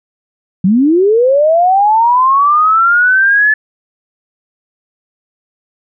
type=linear sweep; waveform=sine; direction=up; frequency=174.4 to 1739 Hz; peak=-6 dBFS; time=0.64-3.54 s; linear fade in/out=5 ms; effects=none